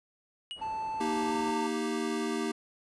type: tone with exponential decay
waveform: triangle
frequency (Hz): 2906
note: F#7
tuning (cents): -32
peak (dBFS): -32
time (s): 0.51-0.72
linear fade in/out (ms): 0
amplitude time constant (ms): 45
type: low-pass noise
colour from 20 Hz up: white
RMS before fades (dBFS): -50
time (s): 0.55-1.54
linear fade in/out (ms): 50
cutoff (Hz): 790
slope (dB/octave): 12
type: tone with pitch glide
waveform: triangle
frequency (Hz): 880 to 903.2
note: A5 to A5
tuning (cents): 0 to +45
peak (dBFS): -30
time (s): 0.61-1.67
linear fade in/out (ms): 10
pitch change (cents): +45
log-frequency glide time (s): 1.28-1.34
type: chord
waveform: square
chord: Eb major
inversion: second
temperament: equal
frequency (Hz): 233.1 / 311.1 / 392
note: Bb3 / Eb4 / G4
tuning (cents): 0 / 0 / 0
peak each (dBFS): -35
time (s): 1-2.52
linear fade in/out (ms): 10
effects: resampled to 24000 Hz